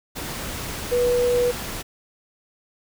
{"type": "tone in noise", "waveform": "sine", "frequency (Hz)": 488.3, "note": "B4", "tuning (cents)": -20, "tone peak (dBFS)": -17, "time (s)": [0.91, 1.52], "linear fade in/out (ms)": 20, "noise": "pink", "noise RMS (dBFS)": -31, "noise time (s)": [0.15, 1.83], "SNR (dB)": 11, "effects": []}